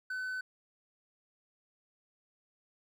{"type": "tone", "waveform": "triangle", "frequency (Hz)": 1512, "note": "F#6", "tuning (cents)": 37, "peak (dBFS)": -33, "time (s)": [0.1, 0.41], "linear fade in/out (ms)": 5, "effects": []}